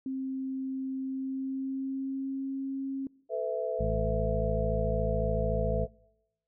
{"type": "tone with pitch glide", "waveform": "sine", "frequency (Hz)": [264.7, 269.9], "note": ["C4", "C#4"], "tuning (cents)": [20, -46], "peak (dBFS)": -31, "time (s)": [0.06, 3.07], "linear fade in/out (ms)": 2, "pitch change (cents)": 34, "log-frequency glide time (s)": [1.02, 2.43]}
{"type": "chord", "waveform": "sine", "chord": "A suspended second", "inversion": "none", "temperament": "equal with one note detuned", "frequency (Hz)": [440, 503.7, 659.3], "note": ["A4", "B4", "E5"], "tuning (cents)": [0, 34, 0], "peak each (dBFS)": [-35, -33, -32], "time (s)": [3.29, 5.88], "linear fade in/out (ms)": 50}
{"type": "harmonic tone", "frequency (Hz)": 53.8, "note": "A1", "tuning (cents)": -38, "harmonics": [1, 2, 3, 4], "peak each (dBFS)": [-31, -34, -36, -37], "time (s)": [3.79, 5.86], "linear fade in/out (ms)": 20}
{"effects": ["noise-tail reverb RT60 0.9 s tail -25 dB re dry"]}